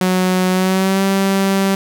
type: tone with pitch glide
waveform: sawtooth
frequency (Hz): 184.4 to 194.46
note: F#3 to G3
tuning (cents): -6 to -14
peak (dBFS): -9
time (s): 0.01-1.75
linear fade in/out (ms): 2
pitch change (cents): +92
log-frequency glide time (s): 0.51-1.03
effects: none